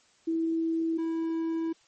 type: tone pair in turn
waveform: sine / triangle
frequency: 327.1 / 327.1 Hz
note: E4 / E4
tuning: -13 / -13 cents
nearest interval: unison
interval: 0 cents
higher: neither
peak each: -25 dBFS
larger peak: neither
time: 0.27-0.98 / 0.98-1.73 s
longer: second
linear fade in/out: 10 ms
effects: white hiss -63 dBFS RMS until 1.87 s + MP3 32 kbps